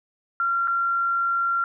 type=tone with dropouts; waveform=sine; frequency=1375 Hz; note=F6; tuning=27 cents flat; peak=-20 dBFS; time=0.4-1.64 s; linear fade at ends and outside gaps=1 ms; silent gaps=0.674-0.68 s; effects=none